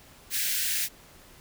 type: high-pass noise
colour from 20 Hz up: white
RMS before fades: -28 dBFS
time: 0.3-0.89 s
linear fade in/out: 50 ms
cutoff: 1500 Hz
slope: 96 dB/octave
effects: pink hiss -53 dBFS RMS until 1.4 s